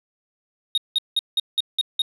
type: tone bursts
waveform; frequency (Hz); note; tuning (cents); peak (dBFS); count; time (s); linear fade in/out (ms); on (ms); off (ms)
sine; 3729; A#7; 0; -14; 7; 0.75-2.019; 2; 27; 180
effects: tanh soft clip ceiling -16 dBFS